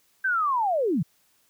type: linear sweep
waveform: sine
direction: down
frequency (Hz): 1588 to 128.4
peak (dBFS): -21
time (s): 0.24-1.03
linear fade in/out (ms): 10
effects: white hiss -65 dBFS RMS until 1.49 s